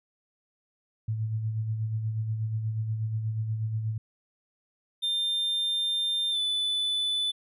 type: tone with tremolo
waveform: sine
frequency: 110 Hz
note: A2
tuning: in tune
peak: -25 dBFS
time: 1.08-3.98 s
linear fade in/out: 5 ms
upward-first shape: sine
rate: 8.3 Hz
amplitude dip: 45%
type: tone with pitch glide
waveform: triangle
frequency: 3600 to 3493 Hz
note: A7 to A7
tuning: +39 to -13 cents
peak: -24 dBFS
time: 5.02-7.32 s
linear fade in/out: 20 ms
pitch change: -52 cents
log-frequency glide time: 6.31-6.39 s
effects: none